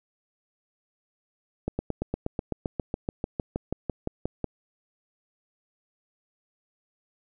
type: slowing click train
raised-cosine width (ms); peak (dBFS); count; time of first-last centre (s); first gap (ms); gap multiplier
2; -14; 20; 1.68-4.443; 110; 1.03
effects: none